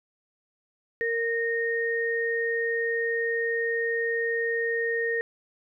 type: tone pair together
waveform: sine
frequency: 462.5 / 1850 Hz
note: A#4 / A#6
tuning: -14 / -14 cents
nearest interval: 2 octaves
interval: 2400 cents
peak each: -27 dBFS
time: 1.01-5.21 s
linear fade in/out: 0 ms
effects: none